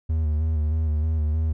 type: tone with vibrato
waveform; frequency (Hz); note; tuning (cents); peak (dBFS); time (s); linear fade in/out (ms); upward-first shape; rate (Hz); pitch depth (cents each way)
triangle; 77.78; D#2; 0; -18; 0.09-1.53; 10; square; 3.2; 39
effects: none

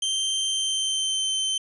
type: tone with pitch glide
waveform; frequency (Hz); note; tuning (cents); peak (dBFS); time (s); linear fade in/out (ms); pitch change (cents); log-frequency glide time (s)
sawtooth; 3136 to 3096; G7 to G7; 0 to -22; -20; 0.02-1.58; 5; -22; 0.47-1.3
effects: resampled to 24000 Hz

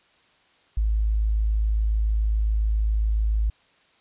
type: tone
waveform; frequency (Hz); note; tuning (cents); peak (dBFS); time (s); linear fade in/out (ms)
sine; 53.6; A1; -45; -19; 0.77-3.5; 5
effects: white hiss -60 dBFS RMS until 4 s + resampled to 8000 Hz

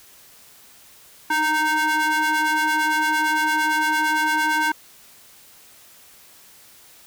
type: ring-modulated tone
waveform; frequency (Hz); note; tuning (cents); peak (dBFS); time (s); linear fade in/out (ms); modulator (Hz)
square; 311.1; D#4; 0; -16; 1.3-4.72; 5; 1240
effects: white hiss -49 dBFS RMS until 7.06 s

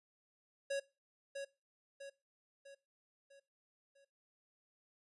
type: tone with echo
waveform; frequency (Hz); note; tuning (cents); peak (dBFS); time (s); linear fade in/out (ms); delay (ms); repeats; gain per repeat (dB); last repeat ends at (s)
square; 554.4; C#5; 0; -36; 0.7-0.8; 10; 650; 5; -6; 4.05
effects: noise-tail reverb RT60 0.3 s tail -21 dB re dry + resampled to 24000 Hz

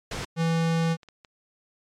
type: noise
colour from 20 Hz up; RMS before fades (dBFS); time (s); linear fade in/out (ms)
pink; -32; 0.11-0.25; 5
type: tone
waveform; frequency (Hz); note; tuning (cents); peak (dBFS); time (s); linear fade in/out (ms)
square; 164.81; E3; 0; -22; 0.36-0.97; 50
type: clicks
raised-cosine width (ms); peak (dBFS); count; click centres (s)
0.2; -30; 5; 0.633 / 0.836 / 1.032 / 1.087 / 1.248
effects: low-pass 7000 Hz 12 dB/octave + MP3 96 kbps

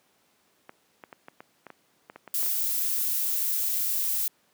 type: clicks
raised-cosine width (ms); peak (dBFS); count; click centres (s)
0.5; -27; 12; 0.694 / 1.038 / 1.128 / 1.284 / 1.405 / 1.667 / 1.703 / 2.099 / 2.16 / 2.277 / 2.429 / 2.463
type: noise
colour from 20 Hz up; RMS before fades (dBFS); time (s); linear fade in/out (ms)
violet; -27; 2.34-4.28; 2
effects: pink hiss -66 dBFS RMS until 4.53 s + high-pass 200 Hz 12 dB/octave

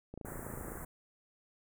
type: click train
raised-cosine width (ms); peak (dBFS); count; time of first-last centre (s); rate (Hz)
2; -31; 18; 0.14-0.756; 27.6
type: band-stop noise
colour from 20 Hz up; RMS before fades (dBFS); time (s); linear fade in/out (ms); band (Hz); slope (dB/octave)
pink; -45; 0.25-0.85; 5; 1900 to 7600; 48
effects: none

